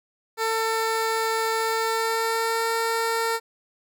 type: tone with pitch glide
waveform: 15% pulse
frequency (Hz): 447.7 to 455.5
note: A4 to A#4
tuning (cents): +30 to -40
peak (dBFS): -16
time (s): 0.37-3.4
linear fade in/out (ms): 50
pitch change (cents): +30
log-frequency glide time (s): 1.58-2.73
effects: none